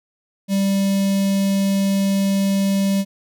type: tone with notch filter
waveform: square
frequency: 196 Hz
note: G3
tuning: in tune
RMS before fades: -18 dBFS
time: 0.48-3.05 s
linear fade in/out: 50 ms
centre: 1300 Hz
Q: 0.57
effects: none